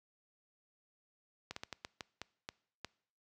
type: slowing click train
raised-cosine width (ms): 0.2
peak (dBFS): -24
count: 9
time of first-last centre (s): 1.51-2.847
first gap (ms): 54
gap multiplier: 1.31
effects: noise-tail reverb RT60 0.6 s tail -23 dB re dry + high-pass 60 Hz 12 dB/octave